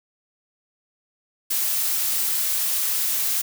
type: noise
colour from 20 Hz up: blue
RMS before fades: -23 dBFS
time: 1.5-3.42 s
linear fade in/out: 10 ms
effects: none